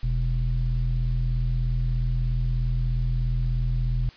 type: tone with low-pass filter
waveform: square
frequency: 41.58 Hz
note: E1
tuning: 16 cents sharp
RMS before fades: -24 dBFS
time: 0.03-4.09 s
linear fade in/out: 0 ms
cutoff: 120 Hz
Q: 2.7
effects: white hiss -50 dBFS RMS until 4.16 s + resampled to 11025 Hz